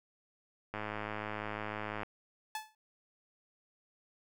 click train, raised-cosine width 0.5 ms, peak -23 dBFS, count 138, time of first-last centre 0.74-2.032 s, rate 106 Hz
sawtooth tone with exponential decay, 867 Hz, A5, 26 cents flat, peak -30 dBFS, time 2.55-2.75 s, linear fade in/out 2 ms, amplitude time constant 42 ms
effects none

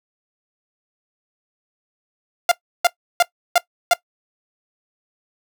sawtooth tone bursts, 698.5 Hz, F5, in tune, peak -7 dBFS, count 5, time 2.49-3.935 s, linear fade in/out 2 ms, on 25 ms, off 330 ms, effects noise-tail reverb RT60 0.1 s tail -19 dB re dry

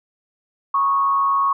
sine tone with frequency modulation, 1103 Hz, C#6, 9 cents flat, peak -15 dBFS, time 0.74-1.53 s, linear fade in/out 5 ms, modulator 146 Hz, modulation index 0.39, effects none

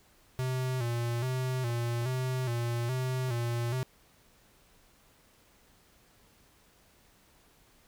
square tone with vibrato, 123.47 Hz, B2, in tune, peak -30 dBFS, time 0.39-3.83 s, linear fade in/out 0 ms, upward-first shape square, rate 1.2 Hz, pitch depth 74 cents each way
clicks, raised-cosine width 1 ms, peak -32 dBFS, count 3, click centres 1.701 / 2.019 / 3.287 s
effects pink hiss -63 dBFS RMS until 7.87 s

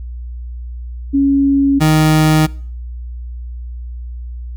sine / 30% pulse tone pair in turn, 277.1 / 155.52 Hz, C#4 / D#3, -1 / 0 cents, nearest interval minor seventh, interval 999 cents, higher first, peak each -9 / -6 dBFS, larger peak second, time 1.13-1.8 / 1.8-2.47 s, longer neither, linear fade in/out 20 ms, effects noise-tail reverb RT60 0.5 s tail -23 dB re dry + added 60 Hz sine -24 dBFS peak until 4.56 s

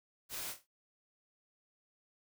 white noise with echo, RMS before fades -42 dBFS, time 0.29-0.55 s, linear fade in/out 50 ms, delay 25 ms, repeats 5, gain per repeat -7 dB, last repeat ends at 0.675 s, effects none

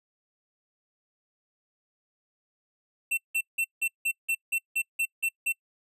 square tone bursts, 2696 Hz, E7, 38 cents sharp, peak -25 dBFS, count 11, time 3.11-5.525 s, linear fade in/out 10 ms, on 65 ms, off 170 ms, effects noise-tail reverb RT60 0.1 s tail -26 dB re dry + resampled to 32000 Hz

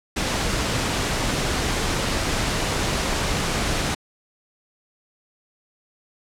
pink noise, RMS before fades -23 dBFS, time 0.16-3.95 s, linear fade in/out 10 ms, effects low-pass 8000 Hz 12 dB/octave

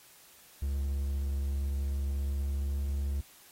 triangle tone with pitch glide, 69.3 to 69.86 Hz, C#2 to C#2, 0 to +14 cents, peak -27 dBFS, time 0.62-3.21 s, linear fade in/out 5 ms, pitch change +14 cents, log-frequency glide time 2.23-2.82 s, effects white hiss -57 dBFS RMS until 3.51 s + AAC 48 kbps

